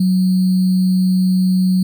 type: tone with sample-and-hold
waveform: sine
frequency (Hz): 185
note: F#3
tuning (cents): 0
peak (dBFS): -11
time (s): 0-1.83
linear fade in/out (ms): 5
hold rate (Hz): 4410
effects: none